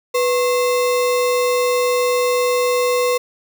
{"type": "tone with sample-and-hold", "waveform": "sine", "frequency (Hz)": 493.9, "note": "B4", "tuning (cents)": 0, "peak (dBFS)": -14, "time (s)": [0.14, 3.18], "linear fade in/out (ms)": 10, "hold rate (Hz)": 1575, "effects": []}